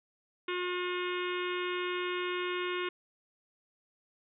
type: harmonic tone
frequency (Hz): 359.1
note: F4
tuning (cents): +48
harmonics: 1 / 3 / 4 / 5 / 6 / 7 / 8 / 9 / 10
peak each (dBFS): -34 / -39 / -41 / -45 / -42 / -44 / -43 / -49 / -48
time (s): 0.48-2.89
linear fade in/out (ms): 5
effects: none